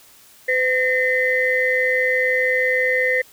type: tone cluster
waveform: sine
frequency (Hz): 509 / 1833 / 2037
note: C5 / A#6 / C7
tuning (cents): -48 / -30 / -47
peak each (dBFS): -20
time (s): 0.48-3.22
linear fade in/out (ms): 10
effects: tanh soft clip ceiling -6 dBFS + white hiss -49 dBFS RMS until 3.32 s